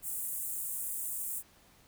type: high-pass noise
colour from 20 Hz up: pink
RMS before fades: -37 dBFS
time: 0.02-1.43 s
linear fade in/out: 50 ms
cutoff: 8000 Hz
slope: 48 dB/octave
effects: pink hiss -62 dBFS RMS until 1.87 s